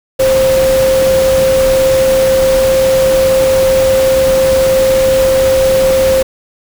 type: tone in noise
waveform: sine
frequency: 528 Hz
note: C5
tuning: 16 cents sharp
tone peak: -7 dBFS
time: 0.19-6.23 s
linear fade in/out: 10 ms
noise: pink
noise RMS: -19 dBFS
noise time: 0.19-6.23 s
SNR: +9 dB
effects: none